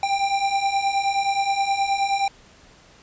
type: beating tone pair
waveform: square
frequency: 784 / 793.5 Hz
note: G5 / G5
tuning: 0 / +21 cents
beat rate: 9.5 Hz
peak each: -26 / -22 dBFS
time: 0.03-2.28 s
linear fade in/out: 2 ms
effects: pink hiss -51 dBFS RMS until 3.02 s + resampled to 16000 Hz